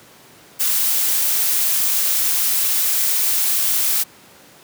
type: noise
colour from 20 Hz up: blue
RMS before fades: -18 dBFS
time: 0.59-4.04 s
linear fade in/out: 20 ms
effects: pink hiss -46 dBFS RMS until 4.63 s + high-pass 150 Hz 12 dB/octave